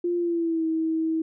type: tone with pitch glide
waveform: sine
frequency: 348.8 to 321.7 Hz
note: F4 to E4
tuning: -2 to -42 cents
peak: -22 dBFS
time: 0.04-1.22 s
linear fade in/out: 5 ms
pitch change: -140 cents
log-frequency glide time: 0.17-0.65 s
effects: none